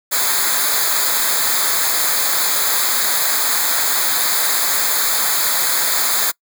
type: noise with comb filter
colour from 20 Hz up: white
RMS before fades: -17 dBFS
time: 0.11-6.32 s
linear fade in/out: 20 ms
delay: 0.35 ms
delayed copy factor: -0.9
effects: noise-tail reverb RT60 0.1 s tail -25 dB re dry